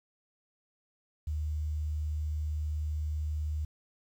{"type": "tone with quantisation", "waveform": "sine", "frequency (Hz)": 76.3, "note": "D#2", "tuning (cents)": -33, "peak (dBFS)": -30, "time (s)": [1.27, 3.65], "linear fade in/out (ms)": 5, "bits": 10, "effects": []}